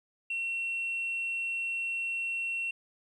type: tone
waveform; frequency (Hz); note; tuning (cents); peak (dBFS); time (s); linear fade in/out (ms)
sine; 2720; F7; -46; -29; 0.3-2.71; 5
effects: tanh soft clip ceiling -27 dBFS + 11-bit